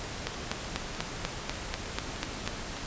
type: two click trains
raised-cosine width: 0.2 ms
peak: -23 / -12 dBFS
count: 10 / 10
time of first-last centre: 0.04-2.767 / 0.27-2.476 s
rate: 3.3 / 4.08 Hz
effects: pink hiss -38 dBFS RMS until 2.86 s + resampled to 16000 Hz